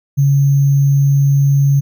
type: tone with sample-and-hold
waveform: sine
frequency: 139.7 Hz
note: C#3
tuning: 14 cents sharp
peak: -8 dBFS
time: 0.17-1.81 s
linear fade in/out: 20 ms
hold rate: 6300 Hz
effects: none